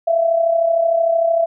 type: tone with amplitude modulation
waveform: sine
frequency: 667 Hz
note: E5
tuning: 20 cents sharp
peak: -10 dBFS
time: 0.07-1.46 s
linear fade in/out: 10 ms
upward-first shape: sine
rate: 33.2 Hz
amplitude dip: 60%
effects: none